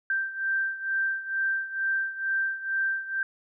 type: beating tone pair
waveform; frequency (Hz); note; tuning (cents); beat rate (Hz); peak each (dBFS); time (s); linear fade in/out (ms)
sine; 1568 / 1570.2; G6 / G6; 0 / +2; 2.2; -27 / -31; 0.1-3.23; 2
effects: none